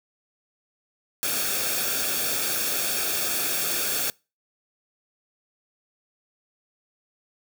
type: noise with comb filter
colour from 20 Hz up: white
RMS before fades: -26 dBFS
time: 1.23-4.1 s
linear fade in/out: 0 ms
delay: 1 ms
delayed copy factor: -0.65
effects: noise-tail reverb RT60 0.3 s tail -26 dB re dry